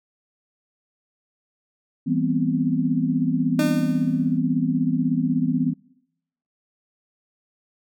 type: chord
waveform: sine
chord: C major seventh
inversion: first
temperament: just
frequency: 163.52 / 196.22 / 245.3 / 261.6 Hz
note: E3 / G3 / B3 / C4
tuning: -14 / +2 / -12 / 0 cents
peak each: -25 / -29 / -23 / -23 dBFS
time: 2.06-5.74 s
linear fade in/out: 20 ms
type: tone with exponential decay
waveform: 30% pulse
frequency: 303.1 Hz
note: D#4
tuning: 45 cents flat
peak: -16 dBFS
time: 3.59-4.38 s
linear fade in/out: 2 ms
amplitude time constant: 170 ms
effects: noise-tail reverb RT60 0.8 s tail -24 dB re dry